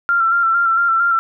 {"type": "tone with vibrato", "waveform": "sine", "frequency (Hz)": 1366, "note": "F6", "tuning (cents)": -39, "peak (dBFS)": -12, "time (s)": [0.09, 1.19], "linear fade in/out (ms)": 0, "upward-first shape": "square", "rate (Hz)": 4.4, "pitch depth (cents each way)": 31, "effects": []}